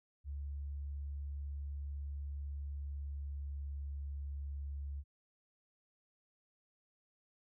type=tone with pitch glide; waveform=sine; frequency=71 to 70.55 Hz; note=C#2 to C#2; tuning=+42 to +31 cents; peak=-39 dBFS; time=0.24-5.04 s; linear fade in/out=50 ms; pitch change=-11 cents; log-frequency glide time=2.67-3.74 s; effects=none